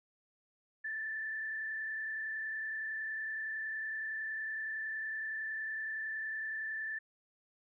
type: tone with frequency modulation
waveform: sine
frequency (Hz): 1760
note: A6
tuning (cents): 0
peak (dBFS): -36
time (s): 0.84-6.99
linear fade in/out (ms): 10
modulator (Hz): 30.8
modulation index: 1
effects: none